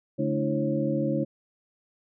sine tone cluster, 144 / 216.3 / 291.6 / 331.6 / 542 Hz, D3 / A3 / D4 / E4 / C#5, -34 / -29 / -12 / +10 / -39 cents, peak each -30 dBFS, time 0.18-1.25 s, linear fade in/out 20 ms, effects none

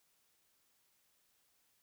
silence, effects white hiss -75 dBFS RMS until 1.82 s

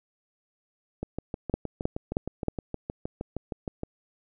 two click trains, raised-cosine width 2 ms, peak -18 / -11 dBFS, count 19 / 4, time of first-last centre 1.03-3.834 / 1.54-2.483 s, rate 6.42 / 3.18 Hz, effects none

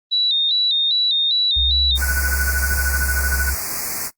sine tone with vibrato, 3800 Hz, A#7, 33 cents sharp, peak -15 dBFS, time 0.11-1.98 s, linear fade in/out 20 ms, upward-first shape square, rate 2.5 Hz, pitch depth 59 cents each way
sine tone, 66.8 Hz, C2, 36 cents sharp, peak -20 dBFS, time 1.56-3.55 s, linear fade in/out 10 ms
white band-stop noise, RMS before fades -25 dBFS, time 1.95-4.11 s, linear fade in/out 50 ms, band 2400 to 4500 Hz, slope 96 dB/octave
sine tone with tremolo, 1485 Hz, F#6, 6 cents sharp, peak -17 dBFS, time 2.01-3.51 s, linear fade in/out 20 ms, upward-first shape sine, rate 13 Hz, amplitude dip 85%
effects noise-tail reverb RT60 0.1 s tail -20 dB re dry + Opus 24 kbps

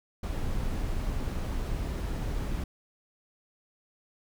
brown noise, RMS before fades -31 dBFS, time 0.23-2.64 s, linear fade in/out 5 ms, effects none

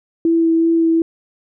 sine tone with vibrato, 329.6 Hz, E4, in tune, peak -11 dBFS, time 0.25-1.02 s, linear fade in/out 2 ms, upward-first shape sine, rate 2.7 Hz, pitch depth 12 cents each way, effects none

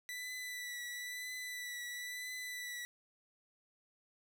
sawtooth tone with vibrato, 1975.5 Hz, B6, in tune, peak -38 dBFS, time 0.09-2.85 s, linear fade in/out 0 ms, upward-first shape triangle, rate 1 Hz, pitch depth 30 cents each way, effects none

